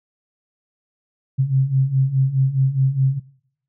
sine beating tone pair, 130.81 / 135.61 Hz, C3 / C#3, 0 / -38 cents, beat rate 4.8 Hz, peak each -20 / -16 dBFS, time 1.38-3.2 s, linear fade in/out 20 ms, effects noise-tail reverb RT60 0.7 s tail -22 dB re dry

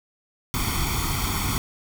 pink noise with comb filter, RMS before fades -25 dBFS, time 0.54-1.58 s, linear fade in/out 0 ms, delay 0.89 ms, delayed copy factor +0.85, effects none

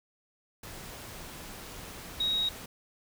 sine tone in noise, 3793 Hz, A#7, 29 cents sharp, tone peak -26 dBFS, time 2.2-2.49 s, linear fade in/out 5 ms, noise pink, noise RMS -44 dBFS, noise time 0.63-2.66 s, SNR +15 dB, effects none

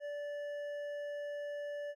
sine tone with hard clipping, 582 Hz, D5, 16 cents flat, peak -40 dBFS, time 0-1.95 s, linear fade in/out 50 ms, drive 7 dB, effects none

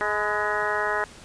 harmonic tone with a mistuned harmonic, 210 Hz, G#3, 19 cents sharp, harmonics 2 / 3 / 4 / 5 / 6 / 7 / 8 / 9, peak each -31 / -31 / -31 / -31 / -31 / -31 / -31 / -31 dBFS, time 0.01-1.04 s, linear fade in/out 0 ms, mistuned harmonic 5, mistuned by -50 cents, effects pink hiss -46 dBFS RMS until 1.24 s + resampled to 22050 Hz

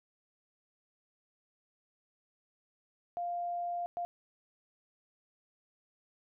sine tone bursts at uneven times, 698.5 Hz, F5, in tune, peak -33 dBFS, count 2, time 3.17-3.86 / 3.97-4.05 s, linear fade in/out 0 ms, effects none

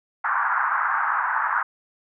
white band-pass noise, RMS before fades -23 dBFS, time 0.24-1.63 s, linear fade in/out 5 ms, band 870 to 1600 Hz, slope 48 dB/octave, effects none

